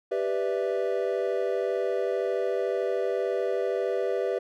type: chord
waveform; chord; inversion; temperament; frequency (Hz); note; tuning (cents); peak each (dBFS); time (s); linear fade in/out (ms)
triangle; E minor seventh; first; equal; 392 / 493.9 / 587.3 / 659.3; G4 / B4 / D5 / E5; 0 / 0 / 0 / 0; -27 / -27 / -31 / -31; 0.11-4.39; 10
effects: none